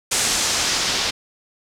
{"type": "noise with low-pass filter sweep", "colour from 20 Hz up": "white", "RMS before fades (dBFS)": -21, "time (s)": [0.11, 1.11], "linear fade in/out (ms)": 10, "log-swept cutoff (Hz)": [8000, 4600], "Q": 1.4, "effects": []}